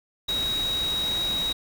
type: tone in noise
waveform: sine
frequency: 3812 Hz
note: A#7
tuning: 38 cents sharp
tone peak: -24 dBFS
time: 0.28-1.53 s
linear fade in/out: 10 ms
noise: pink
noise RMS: -35 dBFS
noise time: 0.28-1.53 s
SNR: +8 dB
effects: none